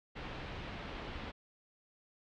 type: low-pass noise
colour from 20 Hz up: pink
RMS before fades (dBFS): -44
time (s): 0.15-1.32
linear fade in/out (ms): 20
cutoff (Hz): 3600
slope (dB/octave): 24
effects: none